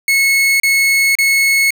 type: tone bursts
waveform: 40% pulse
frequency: 2190 Hz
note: C#7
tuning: 22 cents flat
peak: -9 dBFS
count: 3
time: 0.08-1.706 s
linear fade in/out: 2 ms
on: 520 ms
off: 33 ms
effects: none